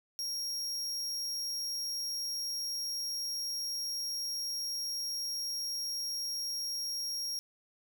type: tone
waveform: 40% pulse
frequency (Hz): 5588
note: F8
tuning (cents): 0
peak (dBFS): -33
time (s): 0.19-7.39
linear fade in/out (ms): 0
effects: none